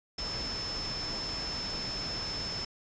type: tone in noise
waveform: sine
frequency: 5270 Hz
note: E8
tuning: 1 cent flat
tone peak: -35 dBFS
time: 0.18-2.65 s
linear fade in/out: 5 ms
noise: pink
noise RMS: -39 dBFS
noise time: 0.18-2.65 s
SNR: +1 dB
effects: resampled to 16000 Hz